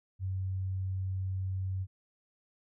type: tone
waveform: sine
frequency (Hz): 94.5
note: F#2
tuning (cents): +37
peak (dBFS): -31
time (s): 0.19-1.87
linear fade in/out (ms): 50
effects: none